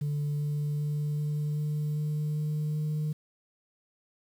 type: tone with pitch steps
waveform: sine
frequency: 146.5 / 147.35 / 148.2 / 149.06 / 149.92 / 150.79 / 151.67 / 152.54 Hz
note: D3 / D3 / D3 / D3 / D3 / D3 / D#3 / D#3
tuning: -4 / +6 / +16 / +26 / +36 / +46 / -44 / -34 cents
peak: -25 dBFS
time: 0.01-3.13 s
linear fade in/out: 10 ms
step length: 390 ms
effects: tanh soft clip ceiling -26 dBFS + 9-bit